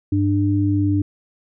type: tone pair together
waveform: sine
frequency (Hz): 98.81 / 297.3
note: G2 / D4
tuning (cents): +14 / +21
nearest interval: octave + perfect fifth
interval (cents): 1907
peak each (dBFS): -18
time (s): 0.12-1.02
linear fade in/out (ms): 5
effects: none